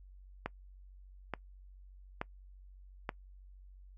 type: click train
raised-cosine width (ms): 0.5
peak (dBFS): -20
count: 4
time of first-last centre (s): 0.46-3.092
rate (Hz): 1.14
effects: noise-tail reverb RT60 0.1 s tail -23 dB re dry + added 47 Hz sine -52 dBFS peak until 3.97 s